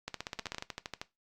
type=two click trains; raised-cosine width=0.2 ms; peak=-19 / -20 dBFS; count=9 / 9; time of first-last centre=0.08-0.583 / 0.39-1.015 s; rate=15.9 / 12.8 Hz; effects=noise-tail reverb RT60 0.2 s tail -17 dB re dry + Opus 48 kbps